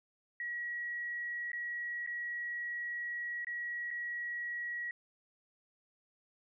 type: tone with dropouts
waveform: sine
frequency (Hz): 1915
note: A#6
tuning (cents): +46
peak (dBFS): -36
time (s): 0.4-4.91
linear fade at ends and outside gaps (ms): 2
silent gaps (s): 1.518-1.531 / 2.064-2.073 / 3.447-3.469 / 3.906-3.911
effects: none